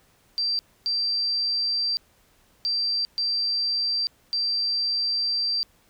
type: tone bursts at uneven times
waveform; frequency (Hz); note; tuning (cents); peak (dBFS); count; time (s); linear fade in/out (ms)
sine; 4699; D8; 0; -22; 5; 0.38-0.59 / 0.86-1.97 / 2.65-3.05 / 3.18-4.07 / 4.33-5.63; 0
effects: pink hiss -61 dBFS RMS until 5.89 s